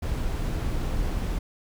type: noise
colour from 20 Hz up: brown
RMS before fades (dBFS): -27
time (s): 0.02-1.39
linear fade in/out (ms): 10
effects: none